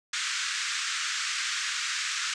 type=band-pass noise; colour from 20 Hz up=pink; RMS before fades=-31 dBFS; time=0.13-2.34 s; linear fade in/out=5 ms; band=1300 to 7900 Hz; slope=48 dB/octave; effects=none